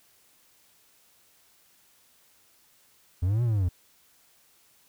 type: linear two-way sweep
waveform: triangle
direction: up then down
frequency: 83.7 to 123.47 to 83.7 Hz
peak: -20 dBFS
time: 3.22-3.69 s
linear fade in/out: 10 ms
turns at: 3.43 s
effects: white hiss -62 dBFS RMS until 4.88 s